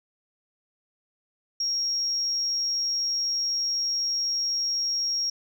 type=tone; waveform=sine; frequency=5588 Hz; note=F8; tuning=in tune; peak=-23 dBFS; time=1.6-5.3 s; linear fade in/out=5 ms; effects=tanh soft clip ceiling -19 dBFS